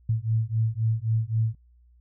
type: beating tone pair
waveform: sine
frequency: 110 / 113.8 Hz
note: A2 / A#2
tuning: 0 / -41 cents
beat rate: 3.8 Hz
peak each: -25 / -25 dBFS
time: 0.09-1.55 s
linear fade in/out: 5 ms
effects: added 60 Hz sine -54 dBFS peak until 2 s